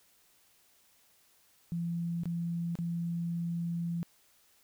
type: tone with dropouts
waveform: sine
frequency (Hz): 170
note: F3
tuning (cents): -46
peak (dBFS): -31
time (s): 1.72-4.03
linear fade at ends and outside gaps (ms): 0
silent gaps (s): 2.235-2.256 / 2.754-2.788
effects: white hiss -66 dBFS RMS until 4.63 s